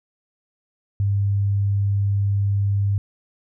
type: tone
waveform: sine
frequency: 100 Hz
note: G2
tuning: 35 cents sharp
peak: -17 dBFS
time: 1-2.98 s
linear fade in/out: 0 ms
effects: none